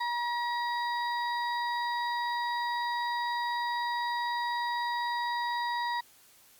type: harmonic tone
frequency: 956 Hz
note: A#5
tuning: 43 cents sharp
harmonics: 1 / 2 / 4 / 5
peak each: -30 / -36 / -42 / -44 dBFS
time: 0-6.01 s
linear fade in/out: 10 ms
effects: white hiss -59 dBFS RMS until 6.59 s + Opus 48 kbps